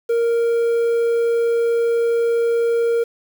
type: tone with quantisation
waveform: triangle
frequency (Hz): 465.9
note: A#4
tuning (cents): -1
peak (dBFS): -13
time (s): 0.09-3.04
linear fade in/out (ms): 10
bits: 7
effects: none